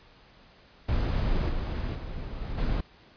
brown noise with level steps, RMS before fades -26 / -30 / -36 / -34 / -27 dBFS, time 0.88-2.81 s, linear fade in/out 10 ms, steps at 1.48 / 1.94 / 2.4 / 2.57 s, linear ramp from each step 20 ms, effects pink hiss -56 dBFS RMS until 3.16 s + resampled to 11025 Hz

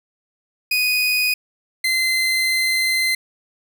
30% pulse tone pair in turn, 2489 / 2066 Hz, D#7 / C7, 0 / -22 cents, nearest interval minor third, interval 322 cents, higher first, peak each -14 dBFS, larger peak neither, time 0.71-1.34 / 1.84-3.15 s, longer second, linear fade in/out 5 ms, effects none

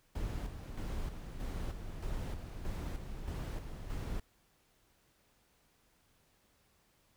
brown noise with tremolo, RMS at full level -38 dBFS, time 0.15-4.2 s, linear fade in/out 5 ms, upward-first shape square, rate 1.6 Hz, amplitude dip 50%, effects pink hiss -71 dBFS RMS until 7.16 s

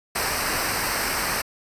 pink noise with comb filter, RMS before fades -25 dBFS, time 0.15-1.42 s, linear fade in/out 10 ms, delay 0.29 ms, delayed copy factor -0.7, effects resampled to 32000 Hz

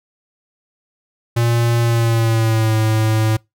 square tone with pitch glide, 117.6 to 109.72 Hz, A#2 to A2, +16 to -4 cents, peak -14 dBFS, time 1.36-3.37 s, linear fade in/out 10 ms, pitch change -120 cents, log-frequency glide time 1.81-2.76 s, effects noise-tail reverb RT60 0.2 s tail -25 dB re dry

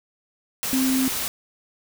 sine tone in noise, 261.6 Hz, C4, in tune, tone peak -19 dBFS, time 0.73-1.08 s, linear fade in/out 0 ms, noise white, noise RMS -27 dBFS, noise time 0.63-1.28 s, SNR +5 dB, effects none

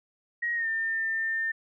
sine tone with pitch glide, 1890 to 1800.5 Hz, A#6 to A6, +23 to +39 cents, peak -26 dBFS, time 0.42-1.52 s, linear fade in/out 10 ms, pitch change -84 cents, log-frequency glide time 0.54-0.68 s, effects none

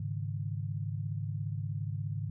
sine chord, Ab suspended fourth, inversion none, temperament equal, 103.83 / 138.59 / 155.56 Hz, Ab2 / Db3 / Eb3, 0 / 0 / 0 cents, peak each -35 / -38 / -39 dBFS, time 0-2.3 s, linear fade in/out 5 ms, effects none

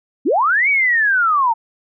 sine linear two-way sweep, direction up then down, 218 to 2300 to 874 Hz, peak -12 dBFS, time 0.25-1.54 s, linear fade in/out 20 ms, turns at 0.69 s, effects none

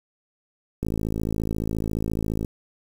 click train, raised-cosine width 3 ms, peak -14 dBFS, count 89, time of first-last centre 0.83-2.448 s, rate 54.4 Hz, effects 7-bit

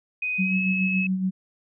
sine tone with pitch glide, 2500 to 2581 Hz, D#7 to E7, +8 to -37 cents, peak -24 dBFS, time 0.22-1.07 s, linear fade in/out 5 ms, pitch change +55 cents, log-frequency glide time 0.41-0.57 s
sine tone with tremolo, 187.7 Hz, F#3, 25 cents sharp, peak -20 dBFS, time 0.38-1.31 s, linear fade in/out 20 ms, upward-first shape sine, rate 7.1 Hz, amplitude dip 50%
effects none

